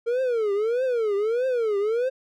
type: tone with vibrato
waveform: triangle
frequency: 456.6 Hz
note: A#4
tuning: 36 cents flat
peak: -19 dBFS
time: 0.06-2.1 s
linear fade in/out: 20 ms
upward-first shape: triangle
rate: 1.6 Hz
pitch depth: 260 cents each way
effects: none